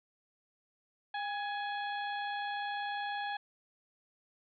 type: harmonic tone with a mistuned harmonic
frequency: 839 Hz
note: G#5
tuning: 17 cents sharp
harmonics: 1 / 2 / 3 / 4 / 5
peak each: -36 / -40 / -49 / -46 / -53 dBFS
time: 1.14-3.37 s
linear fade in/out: 5 ms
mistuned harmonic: 1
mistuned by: -56 cents
effects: none